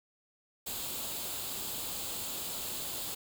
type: noise with comb filter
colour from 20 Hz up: white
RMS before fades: -38 dBFS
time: 0.66-3.15 s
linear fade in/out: 10 ms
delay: 0.26 ms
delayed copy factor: +0.55
effects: none